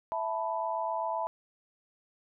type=chord; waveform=sine; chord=E suspended fourth; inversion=none; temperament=equal; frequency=659.3 / 880 / 987.8 Hz; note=E5 / A5 / B5; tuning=0 / 0 / 0 cents; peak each=-34 dBFS; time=0.12-1.27 s; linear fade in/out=0 ms; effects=none